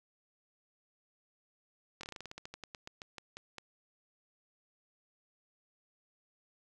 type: slowing click train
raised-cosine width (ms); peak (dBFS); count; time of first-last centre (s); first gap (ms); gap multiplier
0.2; -27; 19; 2.01-3.583; 23; 1.14
effects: none